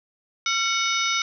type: harmonic tone with a mistuned harmonic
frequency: 740 Hz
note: F#5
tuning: in tune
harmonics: 2 / 3 / 4 / 5 / 6 / 7 / 8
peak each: -27 / -26 / -32 / -27 / -39 / -31 / -30 dBFS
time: 0.46-1.22 s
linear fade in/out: 2 ms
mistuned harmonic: 2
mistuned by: -140 cents
effects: none